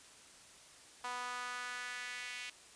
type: tone with high-pass filter sweep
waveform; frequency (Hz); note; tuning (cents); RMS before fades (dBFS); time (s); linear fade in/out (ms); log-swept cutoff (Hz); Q
sawtooth; 246.9; B3; 0; -43; 1.04-2.5; 5; 970 to 2400; 2.4
effects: white hiss -58 dBFS RMS until 2.75 s + resampled to 22050 Hz